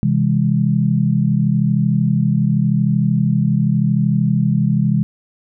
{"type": "chord", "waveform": "sine", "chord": "C augmented", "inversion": "none", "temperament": "just", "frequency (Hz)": [130.81, 163.52, 204.4], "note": ["C3", "E3", "G#3"], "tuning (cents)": [0, -14, -27], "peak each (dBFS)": -17, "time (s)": [0.03, 5.03], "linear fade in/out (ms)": 0, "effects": []}